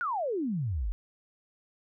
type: exponential sweep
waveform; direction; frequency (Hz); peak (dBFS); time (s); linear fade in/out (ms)
sine; down; 1500 to 42.83; -28; 0.01-0.92; 0
effects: none